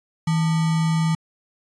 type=tone with sample-and-hold; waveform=sine; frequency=161.8 Hz; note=E3; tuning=32 cents flat; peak=-17 dBFS; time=0.27-1.15 s; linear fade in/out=5 ms; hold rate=1050 Hz; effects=resampled to 22050 Hz